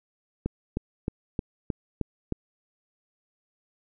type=click train; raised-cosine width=3 ms; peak=-14 dBFS; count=7; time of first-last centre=0.46-2.323 s; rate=3.22 Hz; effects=none

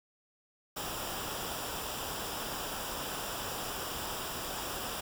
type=noise with comb filter; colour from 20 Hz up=pink; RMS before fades=-38 dBFS; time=0.76-5.01 s; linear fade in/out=10 ms; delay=0.47 ms; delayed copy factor=-0.6; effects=none

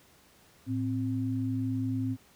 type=tone pair together; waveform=sine; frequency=109.99 / 261.6 Hz; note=A2 / C4; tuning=0 / 0 cents; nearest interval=octave + minor third; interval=1500 cents; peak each=-31 / -30 dBFS; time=0.66-2.17 s; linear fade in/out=50 ms; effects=pink hiss -60 dBFS RMS until 2.35 s + high-pass 60 Hz 12 dB/octave

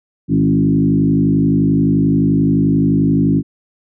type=tone with frequency modulation; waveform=sine; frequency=220 Hz; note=A3; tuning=in tune; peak=-10 dBFS; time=0.28-3.43 s; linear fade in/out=50 ms; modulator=51.5 Hz; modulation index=1.8; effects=none

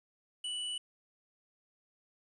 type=tone; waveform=square; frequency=2960 Hz; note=F#7; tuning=in tune; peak=-36 dBFS; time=0.44-0.78 s; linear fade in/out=5 ms; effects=resampled to 24000 Hz + 11-bit

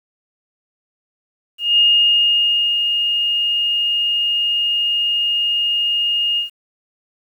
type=tone with ADSR envelope; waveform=sine; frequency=2843 Hz; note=F7; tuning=30 cents sharp; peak=-9 dBFS; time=1.58-6.5 s; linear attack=200 ms; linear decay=990 ms; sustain=-6 dB; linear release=120 ms; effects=8-bit

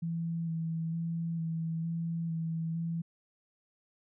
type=tone with vibrato; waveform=sine; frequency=164.9 Hz; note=E3; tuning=1 cent sharp; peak=-31 dBFS; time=0.02-3.02 s; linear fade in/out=10 ms; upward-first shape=square; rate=1.1 Hz; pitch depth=17 cents each way; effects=none

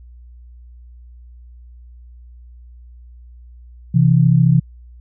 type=tone pair together; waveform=sine; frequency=130.81 / 164.81 Hz; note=C3 / E3; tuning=0 / 0 cents; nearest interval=major third; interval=400 cents; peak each=-12 dBFS; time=3.94-4.6 s; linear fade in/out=10 ms; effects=added 60 Hz sine -38 dBFS peak until 5 s

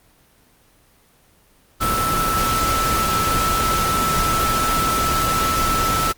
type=tone in noise; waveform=sine; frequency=1318.5 Hz; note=E6; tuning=in tune; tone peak=-19 dBFS; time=1.8-6.13 s; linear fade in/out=20 ms; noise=pink; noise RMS=-22 dBFS; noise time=1.8-6.13 s; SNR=0 dB; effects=pink hiss -55 dBFS RMS until 6.17 s + Opus 24 kbps

